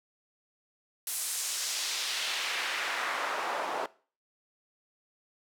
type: noise with band-pass filter sweep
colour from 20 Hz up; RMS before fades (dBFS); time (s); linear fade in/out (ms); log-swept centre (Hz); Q
pink; -33; 1.07-3.86; 2; 11000 to 670; 1.1
effects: noise-tail reverb RT60 0.4 s tail -20 dB re dry + high-pass 400 Hz 12 dB/octave